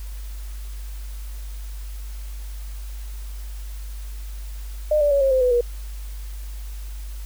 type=tone with pitch steps; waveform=sine; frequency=606 / 583 / 560.9 / 539.6 / 519.1 / 499.4 / 480.4 Hz; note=D#5 / D5 / C#5 / C#5 / C5 / B4 / B4; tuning=-46 / -13 / +20 / -47 / -14 / +19 / -48 cents; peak=-15 dBFS; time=4.91-5.61 s; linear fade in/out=5 ms; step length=100 ms; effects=added 50 Hz sine -30 dBFS peak until 7.25 s + white hiss -47 dBFS RMS until 7.25 s